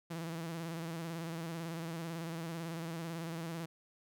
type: tone with vibrato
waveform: sawtooth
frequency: 165.5 Hz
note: E3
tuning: 7 cents sharp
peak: -35 dBFS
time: 0.1-3.66 s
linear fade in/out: 10 ms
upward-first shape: square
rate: 18 Hz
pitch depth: 45 cents each way
effects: none